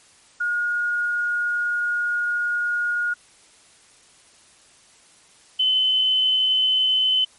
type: tone pair in turn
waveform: sine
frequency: 1435 / 3041 Hz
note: F6 / F#7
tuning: +47 / +47 cents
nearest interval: octave + minor second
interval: 1300 cents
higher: second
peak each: -20 / -16 dBFS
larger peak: second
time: 0.4-3.14 / 5.59-7.25 s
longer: first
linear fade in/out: 10 ms
effects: white hiss -53 dBFS RMS until 7.38 s + MP3 48 kbps